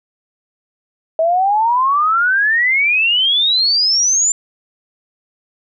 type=exponential sweep; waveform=sine; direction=up; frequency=636 to 7250 Hz; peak=-11 dBFS; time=1.19-4.32 s; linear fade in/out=2 ms; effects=none